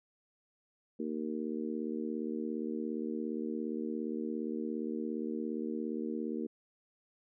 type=harmonic tone; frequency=77.3 Hz; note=D#2; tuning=11 cents flat; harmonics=3 / 4 / 5 / 6; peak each=-37 / -39 / -41 / -43 dBFS; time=0.99-6.47 s; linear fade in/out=10 ms; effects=none